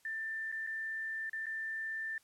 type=tone with dropouts; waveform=sine; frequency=1781 Hz; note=A6; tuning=21 cents sharp; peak=-36 dBFS; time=0.05-2.18 s; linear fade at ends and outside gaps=2 ms; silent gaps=0.517-0.524 / 0.666-0.672 / 1.296-1.331 / 1.458-1.466 s; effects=white hiss -69 dBFS RMS until 2.23 s + low-pass 12000 Hz 12 dB/octave